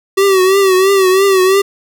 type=tone with vibrato; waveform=square; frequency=383 Hz; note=G4; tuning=40 cents flat; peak=-8 dBFS; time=0.17-1.62 s; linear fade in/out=10 ms; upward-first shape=triangle; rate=3 Hz; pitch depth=77 cents each way; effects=none